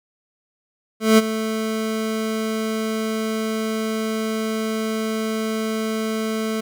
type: tone with ADSR envelope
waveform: 25% pulse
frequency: 220 Hz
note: A3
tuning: in tune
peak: -5 dBFS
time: 1-6.61 s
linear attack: 180 ms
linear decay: 27 ms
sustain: -13 dB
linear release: 10 ms
effects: none